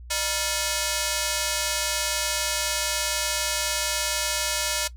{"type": "ring-modulated tone", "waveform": "5% pulse", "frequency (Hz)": 783, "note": "G5", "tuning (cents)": -2, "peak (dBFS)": -9, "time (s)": [0.1, 4.88], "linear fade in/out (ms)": 10, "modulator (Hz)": 178, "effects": ["noise-tail reverb RT60 0.1 s tail -18 dB re dry", "added 60 Hz sine -39 dBFS peak until 4.96 s"]}